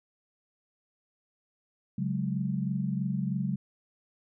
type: chord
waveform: sine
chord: C# suspended fourth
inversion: none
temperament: just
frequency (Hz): 138.59 / 184.79 / 207.9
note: C#3 / F#3 / G#3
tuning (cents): 0 / -2 / +2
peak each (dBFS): -32 / -31 / -33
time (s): 1.98-3.56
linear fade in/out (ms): 5
effects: none